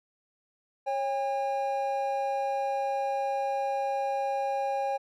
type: tone pair together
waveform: triangle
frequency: 549 / 806 Hz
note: C#5 / G5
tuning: -17 / +48 cents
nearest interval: perfect fifth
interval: 665 cents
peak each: -29 / -27 dBFS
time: 0.86-4.98 s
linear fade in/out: 20 ms
effects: none